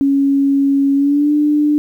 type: tone with pitch glide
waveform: sine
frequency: 277.2 to 297.1 Hz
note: C#4 to D4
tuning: 0 to +20 cents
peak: -10 dBFS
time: 0.01-1.78 s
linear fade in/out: 0 ms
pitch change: +120 cents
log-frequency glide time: 0.95-1.32 s
effects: 8-bit